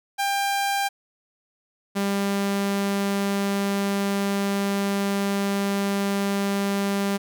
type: tone pair in turn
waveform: sawtooth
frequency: 796 / 199 Hz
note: G5 / G3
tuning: +26 / +26 cents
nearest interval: 2 octaves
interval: 2400 cents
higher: first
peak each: -18 dBFS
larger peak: neither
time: 0.18-0.89 / 1.95-7.18 s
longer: second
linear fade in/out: 20 ms
effects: none